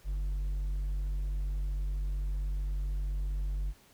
sine tone with hard clipping, 47.79 Hz, G1, 43 cents flat, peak -31 dBFS, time 0.04-3.74 s, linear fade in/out 50 ms, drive 3 dB, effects pink hiss -61 dBFS RMS until 3.93 s

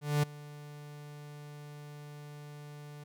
45% pulse tone with ADSR envelope, 147.2 Hz, D3, 4 cents sharp, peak -24 dBFS, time 0.01-3.04 s, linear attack 220 ms, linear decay 9 ms, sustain -21 dB, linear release 8 ms, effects none

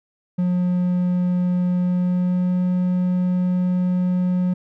triangle tone with pitch glide, 179.3 to 180.96 Hz, F3 to F#3, +46 to -38 cents, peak -15 dBFS, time 0.38-4.54 s, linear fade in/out 10 ms, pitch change +16 cents, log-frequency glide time 1.77-2.61 s, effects none

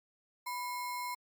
sine tone with sample-and-hold, 987.8 Hz, B5, in tune, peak -35 dBFS, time 0.46-1.15 s, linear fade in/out 10 ms, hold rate 3150 Hz, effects MP3 96 kbps

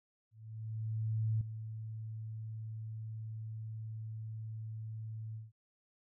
sine tone with ADSR envelope, 110.2 Hz, A2, 3 cents sharp, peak -29 dBFS, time 0.31-5.52 s, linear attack 1100 ms, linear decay 4 ms, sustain -11 dB, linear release 170 ms, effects none

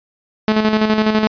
sawtooth tone with tremolo, 216 Hz, A3, 32 cents flat, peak -7 dBFS, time 0.48-1.27 s, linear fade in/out 0 ms, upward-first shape square, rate 12 Hz, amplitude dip 50%, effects resampled to 11025 Hz

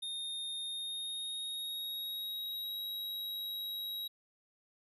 square tone with pitch glide, 3678 to 3839 Hz, A#7 to B7, -24 to -50 cents, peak -38 dBFS, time 0.02-4.08 s, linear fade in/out 10 ms, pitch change +74 cents, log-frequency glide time 0.63-2.78 s, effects none

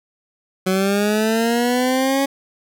20% pulse linear sweep, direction up, 185 to 277.2 Hz, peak -11 dBFS, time 0.66-2.26 s, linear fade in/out 10 ms, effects none

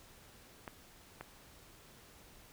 clicks, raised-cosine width 0.5 ms, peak -28 dBFS, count 2, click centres 0.678 / 1.21 s, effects pink hiss -59 dBFS RMS until 2.52 s

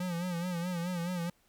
square tone with vibrato, 175.6 Hz, F3, 10 cents sharp, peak -33 dBFS, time 0-1.3 s, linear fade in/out 5 ms, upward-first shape sine, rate 4.7 Hz, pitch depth 77 cents each way, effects pink hiss -69 dBFS RMS until 1.48 s

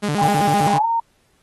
sawtooth tone with vibrato, 174.61 Hz, F3, in tune, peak -15 dBFS, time 0.02-0.79 s, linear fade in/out 20 ms, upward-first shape square, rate 7.7 Hz, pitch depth 290 cents each way
sine tone with pitch glide, 806 to 920.5 Hz, G5 to A#5, +48 to -22 cents, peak -16 dBFS, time 0.18-1 s, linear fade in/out 5 ms, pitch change +230 cents, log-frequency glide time 0.77-0.86 s
white noise, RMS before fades -34 dBFS, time 0.22-0.69 s, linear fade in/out 10 ms
effects pink hiss -62 dBFS RMS until 1.42 s + AAC 32 kbps

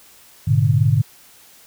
sine chord, G# diminished, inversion none, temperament equal with one note detuned, 103.83 / 121 / 146.83 Hz, G#2 / B2 / D3, 0 / -35 / 0 cents, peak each -17 dBFS, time 0.47-1.02 s, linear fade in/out 10 ms, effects white hiss -48 dBFS RMS until 1.66 s

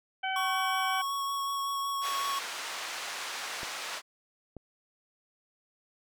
harmonic tone, 762 Hz, G5, 49 cents flat, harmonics 1 / 2 / 3 / 4, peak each -32 / -35 / -37 / -38 dBFS, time 0.23-1.02 s, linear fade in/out 10 ms
square tone with vibrato, 1108.7 Hz, C#6, in tune, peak -31 dBFS, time 0.36-2.39 s, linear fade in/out 2 ms, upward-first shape sine, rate 5.4 Hz, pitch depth 11 cents each way
pink band-pass noise, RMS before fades -38 dBFS, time 2.01-4.02 s, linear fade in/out 50 ms, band 930 to 6900 Hz, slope 12 dB/octave
clicks, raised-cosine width 2 ms, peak -29 dBFS, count 2, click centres 3.632 / 4.567 s
effects none

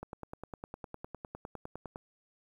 click train, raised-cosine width 1 ms, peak -27 dBFS, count 20, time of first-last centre 0.03-1.959 s, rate 9.85 Hz, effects 10-bit

